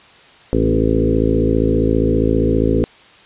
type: harmonic tone with a mistuned harmonic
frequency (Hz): 55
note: A1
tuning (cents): 0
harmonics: 1 / 2 / 3 / 4 / 5 / 6 / 7 / 8 / 9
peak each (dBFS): -20 / -21 / -24 / -23 / -19 / -23 / -21 / -21 / -23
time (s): 0.53-2.84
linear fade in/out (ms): 0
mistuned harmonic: 5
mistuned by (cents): -18
effects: white hiss -45 dBFS RMS until 3.25 s + resampled to 8000 Hz